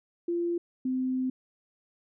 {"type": "tone pair in turn", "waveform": "sine", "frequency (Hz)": [344.1, 257.8], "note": ["F4", "C4"], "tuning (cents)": [-26, -26], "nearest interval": "perfect fourth", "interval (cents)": 500, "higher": "first", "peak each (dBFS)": -26, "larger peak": "neither", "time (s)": [[0.28, 0.58], [0.85, 1.3]], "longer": "second", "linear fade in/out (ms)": 5, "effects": []}